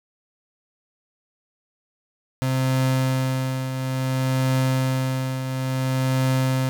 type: tone with tremolo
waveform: 35% pulse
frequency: 130.81 Hz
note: C3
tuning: in tune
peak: -16 dBFS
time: 2.42-6.69 s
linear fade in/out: 0 ms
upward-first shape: triangle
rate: 0.58 Hz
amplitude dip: 60%
effects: none